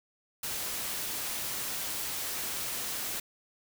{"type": "noise", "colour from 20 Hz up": "white", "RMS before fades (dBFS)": -35, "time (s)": [0.43, 3.2], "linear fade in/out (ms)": 5, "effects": []}